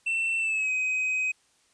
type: tone with pitch glide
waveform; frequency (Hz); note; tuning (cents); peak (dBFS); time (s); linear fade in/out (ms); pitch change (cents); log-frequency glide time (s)
triangle; 2686 to 2521; E7 to D#7; +32 to +22; -23; 0.06-1.32; 10; -110; 0.39-0.71
effects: white hiss -65 dBFS RMS until 1.73 s + resampled to 22050 Hz